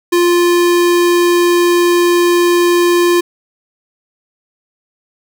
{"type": "tone", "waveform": "square", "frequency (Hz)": 349.2, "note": "F4", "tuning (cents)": 0, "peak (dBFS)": -9, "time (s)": [0.12, 3.21], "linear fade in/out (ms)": 10, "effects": []}